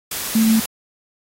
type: tone in noise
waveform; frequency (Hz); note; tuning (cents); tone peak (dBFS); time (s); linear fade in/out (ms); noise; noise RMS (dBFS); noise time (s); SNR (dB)
sine; 222.1; A3; +16; -12; 0.35-0.6; 5; white; -25; 0.11-0.66; +10
effects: AAC 48 kbps